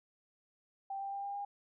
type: tone with pitch steps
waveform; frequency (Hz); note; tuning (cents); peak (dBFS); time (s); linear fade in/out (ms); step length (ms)
sine; 784 / 789.9 / 795.9 / 801.9 / 807.9; G5 / G5 / G5 / G5 / G#5; 0 / +13 / +26 / +39 / -48; -37; 0.9-1.45; 5; 110
effects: none